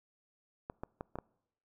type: clicks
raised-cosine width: 1 ms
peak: -25 dBFS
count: 5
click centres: 0.699 / 0.835 / 1.009 / 1.156 / 1.187 s
effects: noise-tail reverb RT60 0.8 s tail -25 dB re dry